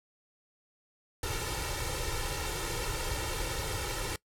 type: noise with comb filter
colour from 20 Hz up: pink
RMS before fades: -34 dBFS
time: 1.23-4.16 s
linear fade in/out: 2 ms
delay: 2.2 ms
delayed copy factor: +0.95
effects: noise-tail reverb RT60 0.1 s tail -22 dB re dry + low-pass 12000 Hz 12 dB/octave